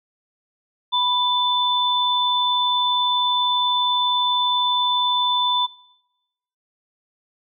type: tone pair together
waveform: sine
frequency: 987.8 / 3520 Hz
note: B5 / A7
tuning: 0 / 0 cents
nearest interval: octave + minor seventh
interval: 2200 cents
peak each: -20 / -19 dBFS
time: 0.92-5.67 s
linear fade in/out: 20 ms
effects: noise-tail reverb RT60 1.0 s tail -24 dB re dry